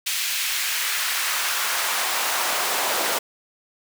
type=noise with high-pass filter sweep; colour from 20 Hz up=pink; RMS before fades=-24 dBFS; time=0.06-3.19 s; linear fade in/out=10 ms; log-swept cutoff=2700 to 540 Hz; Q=1.1; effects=none